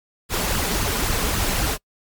pink noise with flanger, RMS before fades -22 dBFS, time 0.29-1.78 s, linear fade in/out 50 ms, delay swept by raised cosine 0.63 to 5.03 ms, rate 3.7 Hz, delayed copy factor +0.6, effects noise-tail reverb RT60 0.1 s tail -26 dB re dry + MP3 96 kbps

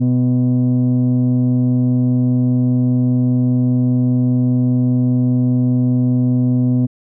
sine tone pair together, 125 / 250 Hz, B2 / B3, +21 / +21 cents, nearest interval octave, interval 1200 cents, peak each -12 dBFS, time 0-6.87 s, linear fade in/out 20 ms, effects tanh soft clip ceiling -9 dBFS

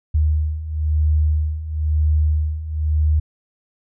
sine beating tone pair, 76 / 77 Hz, D#2 / D#2, -40 / -17 cents, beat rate 1 Hz, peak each -21 / -17 dBFS, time 0.14-3.2 s, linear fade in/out 10 ms, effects none

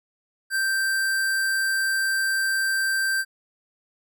square tone, 1567 Hz, G6, 1 cent flat, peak -22 dBFS, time 0.5-3.25 s, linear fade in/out 50 ms, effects none

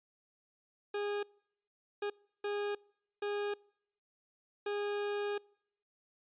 40% pulse tone bursts at uneven times, 410.2 Hz, G#4, 21 cents flat, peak -33 dBFS, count 5, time 0.94-1.23 / 2.02-2.1 / 2.44-2.75 / 3.22-3.54 / 4.66-5.38 s, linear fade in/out 5 ms, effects noise-tail reverb RT60 0.7 s tail -26 dB re dry + resampled to 8000 Hz

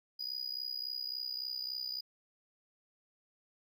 triangle tone with amplitude modulation, 4918 Hz, D#8, 21 cents flat, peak -32 dBFS, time 0.19-2.01 s, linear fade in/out 10 ms, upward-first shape sine, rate 63.6 Hz, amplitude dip 85%, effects none

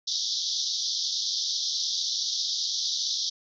white band-pass noise, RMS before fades -29 dBFS, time 0.07-3.3 s, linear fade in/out 10 ms, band 3400 to 6000 Hz, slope 96 dB/octave, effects none

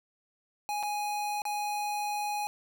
square tone with dropouts, 830.6 Hz, G#5, in tune, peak -31 dBFS, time 0.69-2.47 s, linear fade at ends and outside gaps 0 ms, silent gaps 0.828-0.833 / 1.419-1.453 s, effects none

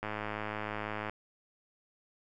click train, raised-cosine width 0.5 ms, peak -21 dBFS, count 114, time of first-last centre 0.03-1.096 s, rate 106 Hz, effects none

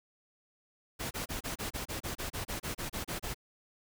pink noise bursts, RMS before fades -37 dBFS, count 16, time 0.99-3.345 s, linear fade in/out 20 ms, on 120 ms, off 29 ms, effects none

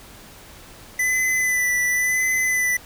square tone with vibrato, 2000 Hz, B6, 21 cents sharp, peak -19 dBFS, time 0.99-2.77 s, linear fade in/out 5 ms, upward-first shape sine, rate 0.93 Hz, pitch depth 24 cents each way, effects pink hiss -44 dBFS RMS until 2.85 s

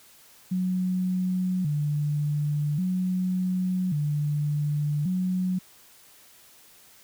sine tone with vibrato, 164.81 Hz, E3, in tune, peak -23 dBFS, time 0.51-5.59 s, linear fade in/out 10 ms, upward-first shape square, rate 0.44 Hz, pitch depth 190 cents each way, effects white hiss -54 dBFS RMS until 7.03 s

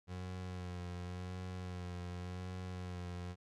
30% pulse tone with vibrato, 90.2 Hz, F#2, 44 cents flat, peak -39 dBFS, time 0.07-3.36 s, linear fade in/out 50 ms, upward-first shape sine, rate 0.9 Hz, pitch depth 31 cents each way, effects low-pass 7000 Hz 12 dB/octave

